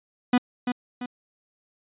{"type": "tone with echo", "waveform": "45% pulse", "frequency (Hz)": 246.9, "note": "B3", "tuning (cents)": 0, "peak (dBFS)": -16, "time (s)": [0.33, 0.38], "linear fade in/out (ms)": 5, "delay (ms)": 340, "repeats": 2, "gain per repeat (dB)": -7, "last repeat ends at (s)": 1.06, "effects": ["resampled to 8000 Hz"]}